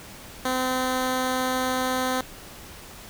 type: tone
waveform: 10% pulse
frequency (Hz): 256.8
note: C4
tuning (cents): -32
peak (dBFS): -15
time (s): 0.45-2.21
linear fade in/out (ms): 2
effects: pink hiss -43 dBFS RMS until 3.09 s